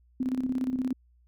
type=tone with tremolo; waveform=sine; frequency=256.8 Hz; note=C4; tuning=32 cents flat; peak=-24 dBFS; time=0.2-0.93 s; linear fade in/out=5 ms; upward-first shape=square; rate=17 Hz; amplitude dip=60%; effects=added 60 Hz sine -59 dBFS peak until 1.27 s